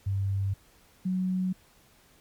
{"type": "tone pair in turn", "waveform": "sine", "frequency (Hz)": [98, 185.21], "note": ["G2", "F#3"], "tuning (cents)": [0, 2], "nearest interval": "major seventh", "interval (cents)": 1102, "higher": "second", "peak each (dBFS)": -25, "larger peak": "neither", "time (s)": [[0.06, 0.54], [1.05, 1.53]], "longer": "neither", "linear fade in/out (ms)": 10, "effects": ["pink hiss -60 dBFS RMS until 2.2 s", "MP3 96 kbps"]}